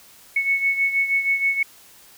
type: beating tone pair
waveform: sine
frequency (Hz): 2207 / 2213.3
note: C#7 / C#7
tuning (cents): -8 / -3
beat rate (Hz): 6.3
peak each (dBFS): -19 / -25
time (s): 0.36-1.63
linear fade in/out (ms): 5
effects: white hiss -49 dBFS RMS until 2.17 s